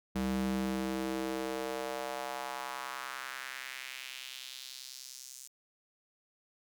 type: tone with high-pass filter sweep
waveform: square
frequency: 65.1 Hz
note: C2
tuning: 8 cents flat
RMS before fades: -38 dBFS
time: 0.15-5.48 s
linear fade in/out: 10 ms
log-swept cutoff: 150 to 7100 Hz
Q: 2
effects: none